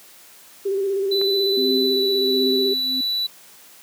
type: tone with vibrato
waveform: sine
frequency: 392 Hz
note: G4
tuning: in tune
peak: -19 dBFS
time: 0.65-2.74 s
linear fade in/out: 10 ms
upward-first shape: square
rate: 16 Hz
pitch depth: 32 cents each way
type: tone with pitch glide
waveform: triangle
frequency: 3992 to 3955 Hz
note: B7 to B7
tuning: +18 to +2 cents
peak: -19 dBFS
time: 1.11-3.27 s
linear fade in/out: 10 ms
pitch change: -16 cents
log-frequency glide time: 1.8-2.01 s
type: click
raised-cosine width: 0.5 ms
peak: -19 dBFS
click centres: 1.214 s
type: tone with tremolo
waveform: sine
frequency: 259.5 Hz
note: C4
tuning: 14 cents flat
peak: -20 dBFS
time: 1.57-3.01 s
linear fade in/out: 5 ms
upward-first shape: triangle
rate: 1.4 Hz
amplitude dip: 90%
effects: white hiss -47 dBFS RMS until 3.82 s + high-pass 150 Hz 12 dB/octave